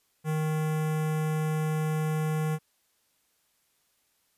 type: tone with notch filter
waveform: square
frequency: 155.56 Hz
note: D#3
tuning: in tune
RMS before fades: -28 dBFS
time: 0.24-2.59 s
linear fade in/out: 50 ms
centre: 4300 Hz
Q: 0.86
effects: white hiss -71 dBFS RMS until 4.37 s + resampled to 32000 Hz